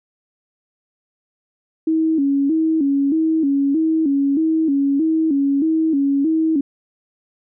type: tone with vibrato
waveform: sine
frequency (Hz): 298.5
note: D4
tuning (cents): +28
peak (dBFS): -14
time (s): 1.87-6.61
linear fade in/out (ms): 5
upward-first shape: square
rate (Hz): 1.6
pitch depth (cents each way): 120
effects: none